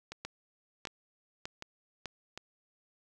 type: two click trains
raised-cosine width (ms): 0.2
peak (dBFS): -21 / -24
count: 4 / 4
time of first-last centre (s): 0.25-2.057 / 0.12-2.376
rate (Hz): 1.66 / 1.33
effects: none